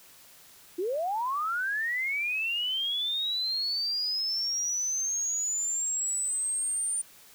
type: linear sweep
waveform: sine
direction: up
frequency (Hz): 330 to 9100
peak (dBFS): -27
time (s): 0.78-7.02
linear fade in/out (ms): 10
effects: white hiss -54 dBFS RMS until 7.34 s